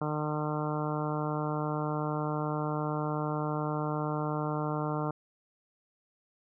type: harmonic tone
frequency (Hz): 151.3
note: D#3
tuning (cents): -48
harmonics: 1 / 2 / 3 / 4 / 5 / 6 / 7 / 8 / 9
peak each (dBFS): -33 / -36 / -38 / -39 / -40 / -41 / -41 / -42 / -43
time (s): 0.01-5.11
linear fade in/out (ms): 5
effects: none